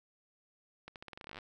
accelerating click train, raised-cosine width 0.3 ms, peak -30 dBFS, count 17, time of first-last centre 0.88-1.387 s, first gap 78 ms, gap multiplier 0.86, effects none

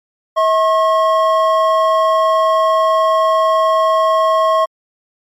triangle tone pair together, 643 / 1081.4 Hz, E5 / C#6, -43 / -43 cents, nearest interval major sixth, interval 900 cents, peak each -11 dBFS, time 0.36-4.66 s, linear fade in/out 20 ms, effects MP3 96 kbps

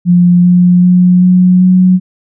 sine tone with pitch steps, 176.4 / 178.24 / 180.11 / 181.99 / 183.89 Hz, F3 / F3 / F#3 / F#3 / F#3, +18 / +36 / -46 / -28 / -10 cents, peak -3 dBFS, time 0.05-2 s, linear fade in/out 50 ms, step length 390 ms, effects none

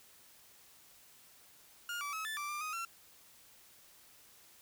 30% pulse tone with pitch steps, 1418 / 1154 / 1287 / 1754 / 1172 / 1191 / 1250 / 1356 Hz, F6 / D6 / E6 / A6 / D6 / D6 / D#6 / E6, +26 / -31 / -42 / -6 / -4 / +24 / +8 / +49 cents, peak -35 dBFS, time 1.89-2.85 s, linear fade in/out 2 ms, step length 120 ms, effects white hiss -61 dBFS RMS until 4.61 s

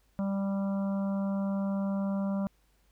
harmonic tone, 196.7 Hz, G3, 6 cents sharp, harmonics 1 / 3 / 4 / 5 / 6 / 7, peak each -28 / -38 / -49 / -46 / -49 / -51 dBFS, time 0.19-2.47 s, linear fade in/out 0 ms, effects added 50 Hz sine -66 dBFS peak until 2.91 s + pink hiss -71 dBFS RMS until 2.91 s

